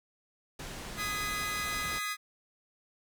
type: low-pass noise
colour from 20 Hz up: pink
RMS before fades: -42 dBFS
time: 0.59-1.99 s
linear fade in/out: 5 ms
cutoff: 9200 Hz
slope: 12 dB/octave
type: chord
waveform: sawtooth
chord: G# minor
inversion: second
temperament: equal with one note detuned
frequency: 1244.5 / 1661.2 / 2021 Hz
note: D#6 / G#6 / B6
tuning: 0 / 0 / +39 cents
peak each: -32 / -37 / -33 dBFS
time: 0.96-2.17 s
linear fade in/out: 50 ms
effects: none